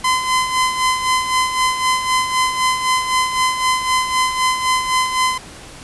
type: tone with tremolo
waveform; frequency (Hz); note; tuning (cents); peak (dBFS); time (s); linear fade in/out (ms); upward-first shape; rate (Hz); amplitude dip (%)
sawtooth; 1025; C6; -36; -9; 0.04-5.38; 5; sine; 3.9; 60
effects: pink hiss -37 dBFS RMS until 5.83 s + resampled to 24000 Hz